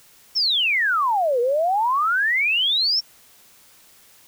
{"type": "exponential two-way sweep", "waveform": "sine", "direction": "down then up", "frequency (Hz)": [5588, 466.2, 5588], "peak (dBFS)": -17, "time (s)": [0.35, 3.01], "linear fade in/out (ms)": 20, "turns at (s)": 1.4, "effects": ["white hiss -52 dBFS RMS until 4.27 s"]}